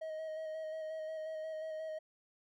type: tone with vibrato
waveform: triangle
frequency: 631 Hz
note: D#5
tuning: 24 cents sharp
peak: -37 dBFS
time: 0.01-1.99 s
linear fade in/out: 10 ms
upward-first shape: square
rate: 5.6 Hz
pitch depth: 17 cents each way
effects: none